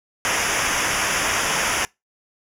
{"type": "noise with comb filter", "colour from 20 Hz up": "pink", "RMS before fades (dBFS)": -21, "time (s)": [0.25, 1.85], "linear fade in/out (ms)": 0, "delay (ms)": 0.24, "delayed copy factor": -0.85, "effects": ["noise-tail reverb RT60 0.2 s tail -24 dB re dry", "low-pass 10000 Hz 12 dB/octave"]}